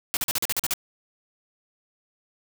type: noise bursts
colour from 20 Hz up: white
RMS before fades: -25 dBFS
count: 9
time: 0.14-0.737 s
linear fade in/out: 0 ms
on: 29 ms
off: 42 ms
effects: none